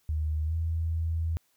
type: tone with pitch glide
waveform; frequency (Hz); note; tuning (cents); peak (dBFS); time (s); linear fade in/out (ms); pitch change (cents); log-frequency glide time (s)
sine; 77.2 to 81.79; D#2 to E2; -13 to -13; -26; 0.09-1.37; 0; +100; 0.45-0.54
effects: white hiss -70 dBFS RMS until 1.56 s